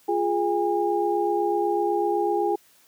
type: tone cluster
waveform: sine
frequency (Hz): 348.3 / 416.3 / 812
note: F4 / G#4 / G#5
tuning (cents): -5 / +4 / -39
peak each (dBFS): -25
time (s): 0.08-2.56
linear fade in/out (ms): 10
effects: white hiss -58 dBFS RMS until 2.87 s + high-pass 100 Hz 12 dB/octave